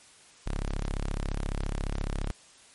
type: tone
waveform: sawtooth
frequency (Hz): 34.47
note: C#1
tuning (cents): -9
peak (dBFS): -25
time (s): 0.46-2.31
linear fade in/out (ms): 0
effects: white hiss -55 dBFS RMS until 2.74 s + MP3 48 kbps